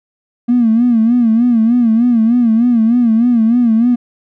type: tone with vibrato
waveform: triangle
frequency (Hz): 233.1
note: A#3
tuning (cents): 0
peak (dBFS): -4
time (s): 0.48-3.96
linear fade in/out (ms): 20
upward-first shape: sine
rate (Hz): 3.3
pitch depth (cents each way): 100
effects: tanh soft clip ceiling -5 dBFS